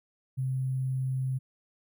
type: tone with sample-and-hold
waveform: sine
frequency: 130.81 Hz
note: C3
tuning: in tune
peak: -27 dBFS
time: 0.37-1.39 s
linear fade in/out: 20 ms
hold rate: 11025 Hz
effects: none